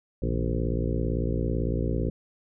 harmonic tone with a mistuned harmonic, 57.9 Hz, A#1, 11 cents flat, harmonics 1 / 2 / 3 / 4 / 5 / 6 / 7 / 8 / 9, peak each -28 / -31 / -33 / -34 / -35 / -36 / -36 / -37 / -38 dBFS, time 0.22-2.1 s, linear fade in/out 5 ms, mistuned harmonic 3, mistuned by -130 cents, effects none

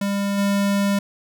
square tone with level steps, 200 Hz, G3, 35 cents sharp, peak -21 / -18 dBFS, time 0.01-0.99 s, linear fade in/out 5 ms, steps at 0.37 s, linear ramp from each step 20 ms, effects none

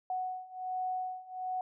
sine beating tone pair, 740 / 741.3 Hz, F#5 / F#5, 0 / +3 cents, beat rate 1.3 Hz, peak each -38 / -36 dBFS, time 0.1-1.61 s, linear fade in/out 2 ms, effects none

